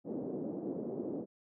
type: band-pass noise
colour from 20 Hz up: pink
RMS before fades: -39 dBFS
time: 0.04-1.26 s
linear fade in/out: 50 ms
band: 210 to 480 Hz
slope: 24 dB/octave
effects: none